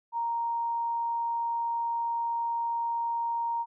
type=tone; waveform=sine; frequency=932.3 Hz; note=A#5; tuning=in tune; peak=-27 dBFS; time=0.12-3.66 s; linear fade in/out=50 ms; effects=none